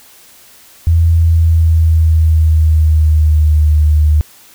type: tone with pitch glide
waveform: sine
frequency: 82.9 to 76.02 Hz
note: E2 to D#2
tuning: +10 to -40 cents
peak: -6 dBFS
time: 0.87-4.21 s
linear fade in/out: 0 ms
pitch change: -150 cents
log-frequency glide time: 1.16-3.68 s
effects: white hiss -42 dBFS RMS until 4.54 s